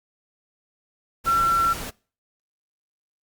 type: tone in noise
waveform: sine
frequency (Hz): 1353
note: E6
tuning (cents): +45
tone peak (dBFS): -17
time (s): 1.26-1.74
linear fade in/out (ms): 20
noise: pink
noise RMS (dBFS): -33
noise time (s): 1.24-1.91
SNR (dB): +13
effects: noise-tail reverb RT60 0.4 s tail -24 dB re dry + Opus 48 kbps